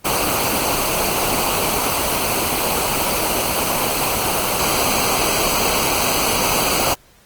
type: noise with comb filter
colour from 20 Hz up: pink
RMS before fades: -18 dBFS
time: 0.04-6.95 s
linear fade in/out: 20 ms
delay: 0.56 ms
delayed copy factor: -0.7
effects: pink hiss -51 dBFS RMS until 7.25 s + Opus 24 kbps